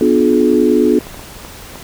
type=chord; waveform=sine; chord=B diminished seventh; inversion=none; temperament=just; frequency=246.9 / 296.3 / 355.6 / 426.7 Hz; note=B3 / D4 / F4 / Ab4; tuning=0 / +15 / +31 / +47 cents; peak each=-14 dBFS; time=0.01-0.99 s; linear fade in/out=2 ms
type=clicks; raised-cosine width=1 ms; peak=-18 dBFS; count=6; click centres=1.009 / 1.069 / 1.144 / 1.194 / 1.449 / 1.757 s
effects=pink hiss -34 dBFS RMS until 1.83 s